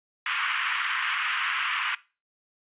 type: band-pass noise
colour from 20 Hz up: pink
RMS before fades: -28 dBFS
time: 0.26-1.95 s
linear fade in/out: 2 ms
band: 1100 to 3100 Hz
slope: 48 dB/octave
effects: noise-tail reverb RT60 0.3 s tail -19 dB re dry + resampled to 8000 Hz